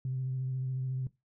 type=tone with vibrato; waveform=sine; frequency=130 Hz; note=C3; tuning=11 cents flat; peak=-30 dBFS; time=0.05-1.07 s; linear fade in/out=2 ms; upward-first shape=sine; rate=14 Hz; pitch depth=24 cents each way; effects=noise-tail reverb RT60 0.2 s tail -19 dB re dry + tanh soft clip ceiling -26 dBFS